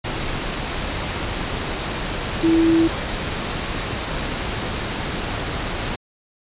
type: tone in noise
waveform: sine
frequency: 328.6 Hz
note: E4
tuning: 5 cents flat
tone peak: -13 dBFS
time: 2.43-2.88 s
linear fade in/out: 10 ms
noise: pink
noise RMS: -25 dBFS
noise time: 0.04-5.96 s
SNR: +9 dB
effects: resampled to 8000 Hz